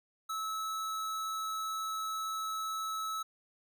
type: tone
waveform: square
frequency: 1301 Hz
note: E6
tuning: 23 cents flat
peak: -35 dBFS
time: 0.29-3.23 s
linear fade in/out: 10 ms
effects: none